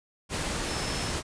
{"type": "tone in noise", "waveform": "sine", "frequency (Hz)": 5274, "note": "E8", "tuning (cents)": 0, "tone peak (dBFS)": -39, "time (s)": [0.66, 1.14], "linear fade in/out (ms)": 50, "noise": "pink", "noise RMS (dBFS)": -31, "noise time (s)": [0.29, 1.23], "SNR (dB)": -11, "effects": ["resampled to 22050 Hz"]}